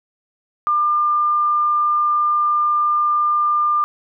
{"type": "tone", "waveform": "sine", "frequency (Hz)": 1199, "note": "D6", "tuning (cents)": 36, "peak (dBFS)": -14, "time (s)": [0.67, 3.84], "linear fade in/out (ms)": 0, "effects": []}